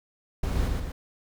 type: noise with echo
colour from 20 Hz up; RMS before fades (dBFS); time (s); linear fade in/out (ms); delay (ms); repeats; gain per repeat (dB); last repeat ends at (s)
brown; -27; 0.43-0.68; 5; 120; 2; -3; 0.92
effects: none